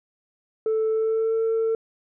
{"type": "tone with pitch glide", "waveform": "sine", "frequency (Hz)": [440, 449.2], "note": ["A4", "A4"], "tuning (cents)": [0, 36], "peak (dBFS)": -18, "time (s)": [0.66, 1.75], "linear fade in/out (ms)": 2, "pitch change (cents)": 36, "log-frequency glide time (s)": [0.9, 1.36], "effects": ["tanh soft clip ceiling -18 dBFS"]}